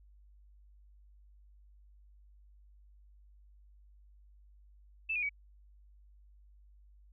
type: tone with pitch steps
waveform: sine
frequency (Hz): 2637 / 2446 / 2269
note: E7 / D#7 / C#7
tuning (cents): 0 / -30 / +40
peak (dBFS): -31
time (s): 5.09-5.294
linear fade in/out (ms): 10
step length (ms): 68
effects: added 50 Hz sine -57 dBFS peak until 7.12 s